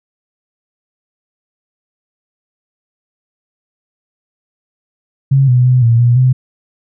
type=tone with pitch steps; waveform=sine; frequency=136.1 / 124.5 / 126.6 / 116.3 / 120.5 / 128.4 Hz; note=C#3 / B2 / B2 / A#2 / B2 / C3; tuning=-31 / +14 / +43 / -4 / -42 / -32 cents; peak=-6 dBFS; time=5.31-6.33 s; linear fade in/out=10 ms; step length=170 ms; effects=none